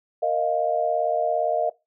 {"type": "chord", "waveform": "sine", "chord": "Bb suspended fourth", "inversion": "none", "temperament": "just", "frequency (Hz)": [466.2, 621.6, 699.2], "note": ["Bb4", "Eb5", "F5"], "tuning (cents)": [0, -2, 2], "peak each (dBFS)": [-28, -23, -24], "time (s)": [0.22, 1.7], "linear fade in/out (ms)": 10, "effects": ["noise-tail reverb RT60 0.2 s tail -19 dB re dry"]}